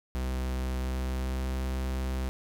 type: tone with pitch glide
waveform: 45% pulse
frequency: 64.1 to 64.92 Hz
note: C2 to C2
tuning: -35 to -13 cents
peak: -29 dBFS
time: 0.15-2.29 s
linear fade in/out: 0 ms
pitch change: +22 cents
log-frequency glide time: 0.79-1.67 s
effects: none